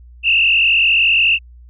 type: tone with frequency modulation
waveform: sine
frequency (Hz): 2714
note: E7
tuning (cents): +50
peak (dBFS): -10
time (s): 0.23-1.39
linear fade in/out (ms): 50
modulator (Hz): 45.5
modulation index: 2.4
effects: added 60 Hz sine -38 dBFS peak until 1.69 s